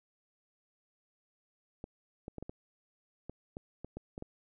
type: clicks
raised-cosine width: 2 ms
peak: -28 dBFS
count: 11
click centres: 1.841 / 2.281 / 2.383 / 2.426 / 2.495 / 3.296 / 3.569 / 3.846 / 3.97 / 4.179 / 4.224 s
effects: none